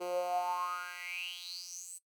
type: tone with high-pass filter sweep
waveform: 10% pulse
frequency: 177.9 Hz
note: F3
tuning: 32 cents sharp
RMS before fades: -38 dBFS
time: 0-1.99 s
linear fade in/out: 20 ms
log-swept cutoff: 410 to 8700 Hz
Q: 9.5
effects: noise-tail reverb RT60 0.1 s tail -17 dB re dry